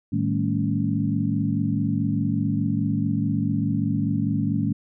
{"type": "tone cluster", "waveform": "sine", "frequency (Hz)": [108.8, 155.6, 199.7, 224.5, 279.9], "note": ["A2", "D#3", "G3", "A3", "C#4"], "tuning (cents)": [-19, 0, 32, 35, 17], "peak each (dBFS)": -27, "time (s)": [0.12, 4.73], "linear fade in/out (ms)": 10, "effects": []}